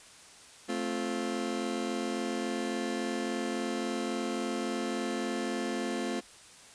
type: chord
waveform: 30% pulse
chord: F major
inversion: first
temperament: just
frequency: 218.3 / 261.9 / 349.2 Hz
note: A3 / C4 / F4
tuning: -13 / +2 / 0 cents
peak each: -33 dBFS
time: 0.68-6.21 s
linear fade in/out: 20 ms
effects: white hiss -53 dBFS RMS until 6.74 s + resampled to 22050 Hz